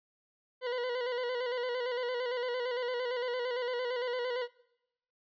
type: tone with vibrato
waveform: 40% pulse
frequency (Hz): 493.9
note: B4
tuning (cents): 0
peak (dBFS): -31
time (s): 0.61-4.48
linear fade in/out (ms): 50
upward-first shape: square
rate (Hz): 8.8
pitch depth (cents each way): 46
effects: noise-tail reverb RT60 0.9 s tail -24 dB re dry + resampled to 11025 Hz